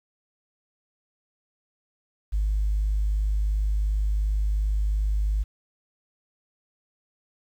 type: tone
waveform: sine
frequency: 51.4 Hz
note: G#1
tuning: 17 cents flat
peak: -20 dBFS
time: 2.32-5.44 s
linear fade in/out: 20 ms
effects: tanh soft clip ceiling -17 dBFS + 9-bit